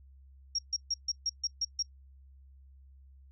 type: tone bursts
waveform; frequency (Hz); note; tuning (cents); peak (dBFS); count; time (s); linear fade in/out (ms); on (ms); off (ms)
sine; 5588; F8; 0; -28; 8; 0.55-1.826; 5; 37; 140
effects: noise-tail reverb RT60 0.1 s tail -24 dB re dry + added 67 Hz sine -53 dBFS peak until 3.31 s